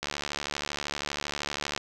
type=click train; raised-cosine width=0.2 ms; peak=-13 dBFS; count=128; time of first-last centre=0.03-1.777 s; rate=72.7 Hz; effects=none